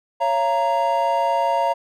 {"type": "chord", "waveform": "triangle", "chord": "Bb minor", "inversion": "first", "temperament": "equal with one note detuned", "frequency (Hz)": [554.4, 682.1, 932.3], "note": ["Db5", "F5", "Bb5"], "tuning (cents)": [0, -41, 0], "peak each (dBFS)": [-22, -20, -18], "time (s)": [0.2, 1.74], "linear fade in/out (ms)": 20, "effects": []}